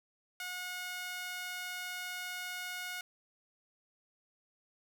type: tone with high-pass filter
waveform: sawtooth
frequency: 725 Hz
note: F#5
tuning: 35 cents flat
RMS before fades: -41 dBFS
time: 0.4-3.01 s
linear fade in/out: 2 ms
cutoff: 1600 Hz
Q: 1.3
effects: none